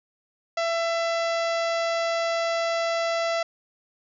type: harmonic tone with a mistuned harmonic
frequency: 669 Hz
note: E5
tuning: 25 cents sharp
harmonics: 1 / 2 / 3 / 4 / 5 / 6 / 7 / 8 / 9 / 10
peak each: -24 / -31 / -33 / -38 / -40 / -41 / -40 / -42 / -46 / -48 dBFS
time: 0.57-3.43 s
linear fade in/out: 5 ms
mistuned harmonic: 10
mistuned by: +26 cents
effects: none